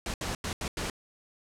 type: noise bursts at uneven times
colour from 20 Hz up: pink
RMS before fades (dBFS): -33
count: 5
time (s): 0.06-0.14 / 0.21-0.35 / 0.44-0.53 / 0.61-0.68 / 0.77-0.9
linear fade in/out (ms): 2
effects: low-pass 9000 Hz 12 dB/octave